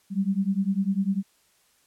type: beating tone pair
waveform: sine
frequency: 190 / 200 Hz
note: F#3 / G3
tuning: +46 / +35 cents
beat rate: 10 Hz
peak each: -25 dBFS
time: 0.1-1.23 s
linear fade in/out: 50 ms
effects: white hiss -64 dBFS RMS until 1.86 s + low-pass 12000 Hz 12 dB/octave